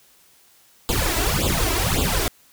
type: noise with flanger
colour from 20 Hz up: pink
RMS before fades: -21 dBFS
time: 0.89-2.28 s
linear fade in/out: 0 ms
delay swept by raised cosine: 0.25 to 3.05 ms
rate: 1.8 Hz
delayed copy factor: +1
effects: white hiss -55 dBFS RMS until 2.52 s